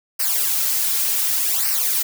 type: noise with flanger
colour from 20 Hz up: blue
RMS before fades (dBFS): -20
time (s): 0.19-2.03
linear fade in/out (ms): 10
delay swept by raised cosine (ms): 0.28 to 3.98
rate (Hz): 0.67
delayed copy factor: -0.85
effects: none